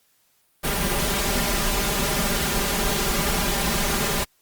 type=noise with comb filter; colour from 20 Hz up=pink; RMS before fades=-23 dBFS; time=0.63-4.25 s; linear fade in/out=20 ms; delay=5 ms; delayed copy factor=+0.85; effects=white hiss -64 dBFS RMS until 4.41 s + Opus 48 kbps